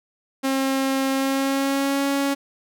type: tone with pitch glide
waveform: sawtooth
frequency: 268.4 to 278.2 Hz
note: C4 to C#4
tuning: +44 to +6 cents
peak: -16 dBFS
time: 0.43-2.35 s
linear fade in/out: 20 ms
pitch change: +62 cents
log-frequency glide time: 1.11-2.06 s
effects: none